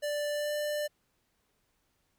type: tone with pitch glide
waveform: square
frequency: 588 to 594.1 Hz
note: D5 to D5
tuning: +2 to +20 cents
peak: -31 dBFS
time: 0.02-0.88 s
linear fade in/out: 20 ms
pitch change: +18 cents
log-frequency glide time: 0.31-0.54 s
effects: pink hiss -75 dBFS RMS until 2.18 s